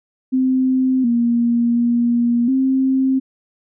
sine tone with pitch steps, 259.4 / 236.2 / 237.8 / 264.3 Hz, C4 / A#3 / A#3 / C4, -15 / +23 / +35 / +18 cents, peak -13 dBFS, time 0.32-3.2 s, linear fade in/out 20 ms, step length 720 ms, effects none

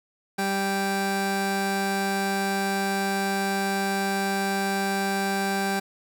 25% pulse tone pair together, 196 / 784 Hz, G3 / G5, 0 / 0 cents, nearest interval 2 octaves, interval 2400 cents, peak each -23 dBFS, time 0.38-5.8 s, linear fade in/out 10 ms, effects 9-bit

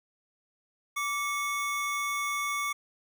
square tone pair together, 1164.9 / 2199 Hz, D6 / C#7, -14 / -14 cents, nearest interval major seventh, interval 1100 cents, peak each -32 / -33 dBFS, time 0.96-2.73 s, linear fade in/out 10 ms, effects none

